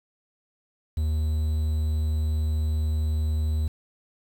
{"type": "tone with quantisation", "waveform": "triangle", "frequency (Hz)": 77.78, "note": "D#2", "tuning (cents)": 0, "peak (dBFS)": -20, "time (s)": [0.97, 3.68], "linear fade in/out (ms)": 5, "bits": 8, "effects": []}